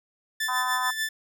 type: tone with tremolo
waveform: sawtooth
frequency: 1760 Hz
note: A6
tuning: in tune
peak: -21 dBFS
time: 0.4-1.09 s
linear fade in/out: 5 ms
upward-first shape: sine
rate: 6.8 Hz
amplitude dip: 60%
type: harmonic tone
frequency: 253.6 Hz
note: B3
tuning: 46 cents sharp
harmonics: 3 / 4 / 5 / 6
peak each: -34 / -27 / -33 / -38 dBFS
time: 0.48-0.91 s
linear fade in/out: 10 ms
effects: none